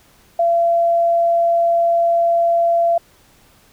sine tone, 680 Hz, F5, 46 cents flat, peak -12 dBFS, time 0.39-2.98 s, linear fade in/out 5 ms, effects pink hiss -52 dBFS RMS until 3.72 s

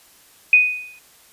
sine tone with exponential decay, 2489 Hz, D#7, in tune, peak -6 dBFS, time 0.53-0.99 s, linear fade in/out 2 ms, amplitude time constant 100 ms, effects white hiss -51 dBFS RMS until 1.32 s + resampled to 32000 Hz

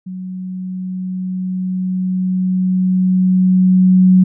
sine tone with level ramp, 185 Hz, F#3, in tune, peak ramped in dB -24 to -5 dBFS, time 0.06-4.24 s, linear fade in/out 10 ms, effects none

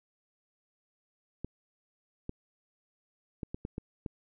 clicks, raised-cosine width 3 ms, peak -23 dBFS, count 7, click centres 1.446 / 2.294 / 3.432 / 3.545 / 3.651 / 3.781 / 4.062 s, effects none

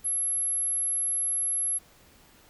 sine tone, 11120 Hz, F9, 9 cents flat, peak -25 dBFS, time 0.04-1.79 s, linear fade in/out 20 ms, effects pink hiss -57 dBFS RMS until 2.49 s

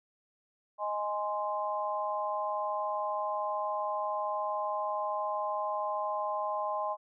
sine chord, Ab major, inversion second, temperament equal with one note detuned, 622.3 / 830.6 / 1043.5 Hz, Eb5 / Ab5 / C6, 0 / 0 / -5 cents, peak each -35 / -35 / -34 dBFS, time 0.78-6.97 s, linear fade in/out 50 ms, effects none

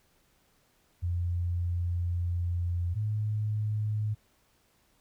sine tone pair in turn, 87.31 / 106.62 Hz, F2 / G#2, 0 / +46 cents, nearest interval minor third, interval 346 cents, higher second, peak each -27 dBFS, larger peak neither, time 1.02-2.95 / 2.95-4.15 s, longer first, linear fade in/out 20 ms, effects pink hiss -68 dBFS RMS until 5 s

